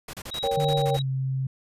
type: noise bursts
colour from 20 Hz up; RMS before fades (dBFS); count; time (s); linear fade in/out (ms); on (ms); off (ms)
pink; -37; 11; 0.08-0.994; 5; 54; 32
type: tone with tremolo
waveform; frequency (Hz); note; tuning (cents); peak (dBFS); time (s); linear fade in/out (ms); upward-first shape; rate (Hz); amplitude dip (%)
sine; 3831; A#7; +47; -29; 0.31-1.02; 5; sine; 3; 75
type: chord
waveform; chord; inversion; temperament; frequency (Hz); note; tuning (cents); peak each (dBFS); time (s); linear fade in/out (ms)
sine; G diminished; first; equal; 466.2 / 554.4 / 784; Bb4 / Db5 / G5; 0 / 0 / 0; -27; 0.43-0.97; 10
type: tone with pitch glide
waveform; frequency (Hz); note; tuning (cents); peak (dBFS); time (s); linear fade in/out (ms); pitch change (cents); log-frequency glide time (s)
sine; 147.2 to 132.66; D3 to C3; +4 to +24; -24; 0.57-1.47; 5; -180; 0.71-1.08
effects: resampled to 32000 Hz